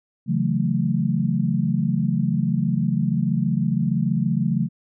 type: chord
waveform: sine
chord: F# minor seventh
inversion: second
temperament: equal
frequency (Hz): 138.59 / 164.81 / 185 / 220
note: C#3 / E3 / F#3 / A3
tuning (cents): 0 / 0 / 0 / 0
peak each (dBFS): -24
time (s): 0.26-4.69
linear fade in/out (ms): 50
effects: none